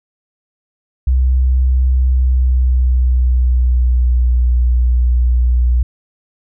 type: tone with pitch glide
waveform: sine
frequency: 64 to 60.9 Hz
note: C2 to B1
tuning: -38 to -24 cents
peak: -9 dBFS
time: 1.07-5.83 s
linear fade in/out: 5 ms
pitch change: -86 cents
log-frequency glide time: 1.99-4.39 s
effects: none